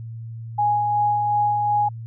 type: tone with tremolo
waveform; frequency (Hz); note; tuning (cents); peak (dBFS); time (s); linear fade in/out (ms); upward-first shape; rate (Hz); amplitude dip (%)
sine; 830; G#5; -1; -16; 0.58-1.89; 10; sine; 2.7; 30
effects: added 114 Hz sine -31 dBFS peak until 2.06 s